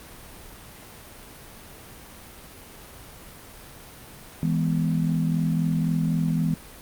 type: tone cluster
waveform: sine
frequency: 163.2 / 206.9 / 247.3 Hz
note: E3 / G#3 / B3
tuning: -17 / -6 / +3 cents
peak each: -22 / -29 / -28 dBFS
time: 4.43-6.54 s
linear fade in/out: 0 ms
effects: pink hiss -44 dBFS RMS until 6.81 s + Opus 32 kbps